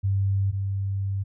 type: tone pair in turn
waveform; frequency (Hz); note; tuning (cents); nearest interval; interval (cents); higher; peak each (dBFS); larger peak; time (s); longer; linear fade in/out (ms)
sine; 98 / 98; G2 / G2; 0 / 0; unison; 0; neither; -20 / -24; first; 0.03-0.52 / 0.52-1.24; second; 20
effects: none